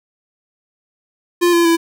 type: tone with pitch steps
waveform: square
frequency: 349.2 / 341.2 / 333.4 Hz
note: F4 / F4 / E4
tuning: 0 / -40 / +20 cents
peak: -11 dBFS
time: 1.41-1.77 s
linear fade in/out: 20 ms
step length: 120 ms
effects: none